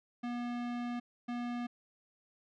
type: tone bursts at uneven times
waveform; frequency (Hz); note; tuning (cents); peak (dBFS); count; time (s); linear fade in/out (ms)
square; 241.3; B3; -40; -36; 2; 0.23-1 / 1.28-1.67; 10
effects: low-pass 3000 Hz 12 dB/octave